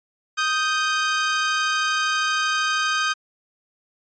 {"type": "tone pair together", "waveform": "sawtooth", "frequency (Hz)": [1244.5, 1563.8], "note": ["D#6", "G6"], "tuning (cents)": [0, -5], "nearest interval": "major third", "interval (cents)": 395, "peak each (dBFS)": -19, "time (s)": [0.37, 3.14], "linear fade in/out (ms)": 20, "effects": ["resampled to 16000 Hz"]}